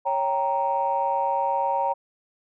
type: chord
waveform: sine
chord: G diminished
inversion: second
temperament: equal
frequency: 554.4 / 784 / 932.3 Hz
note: Db5 / G5 / Bb5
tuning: 0 / 0 / 0 cents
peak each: -27 / -26 / -23 dBFS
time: 0.05-1.94 s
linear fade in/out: 20 ms
effects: tanh soft clip ceiling -13 dBFS